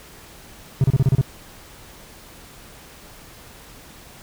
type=tone bursts; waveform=triangle; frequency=133.1 Hz; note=C3; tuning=30 cents sharp; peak=-10 dBFS; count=7; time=0.81-1.213 s; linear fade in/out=2 ms; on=31 ms; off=31 ms; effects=pink hiss -44 dBFS RMS until 4.22 s